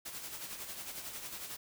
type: noise with tremolo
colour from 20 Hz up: white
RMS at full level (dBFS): -42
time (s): 0.05-1.57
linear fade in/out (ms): 10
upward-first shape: sine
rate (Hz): 11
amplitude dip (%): 50
effects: none